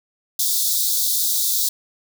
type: high-pass noise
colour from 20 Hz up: white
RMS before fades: -20 dBFS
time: 0.39-1.69 s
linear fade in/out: 5 ms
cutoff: 3500 Hz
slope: 96 dB/octave
effects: none